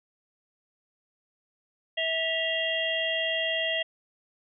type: harmonic tone with a mistuned harmonic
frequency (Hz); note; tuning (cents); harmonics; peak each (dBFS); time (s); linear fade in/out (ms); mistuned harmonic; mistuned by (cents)
650; E5; -24; 1 / 3 / 4 / 5; -31 / -31 / -31 / -31; 1.97-3.83; 10; 4; +120
effects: none